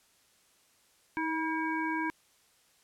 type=harmonic tone with a mistuned harmonic; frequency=322.5 Hz; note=E4; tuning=38 cents flat; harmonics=1 / 3 / 5 / 7; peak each=-33 / -34 / -36 / -39 dBFS; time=1.17-2.1 s; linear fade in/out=0 ms; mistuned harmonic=1; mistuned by=-25 cents; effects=white hiss -66 dBFS RMS until 2.83 s + low-pass 11000 Hz 12 dB/octave